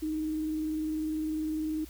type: tone with vibrato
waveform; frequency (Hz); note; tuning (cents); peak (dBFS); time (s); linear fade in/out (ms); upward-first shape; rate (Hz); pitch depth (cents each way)
sine; 311.1; D#4; 0; -29; 0.02-1.85; 10; triangle; 20; 31
effects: added 60 Hz sine -47 dBFS peak until 1.89 s + white hiss -54 dBFS RMS until 1.89 s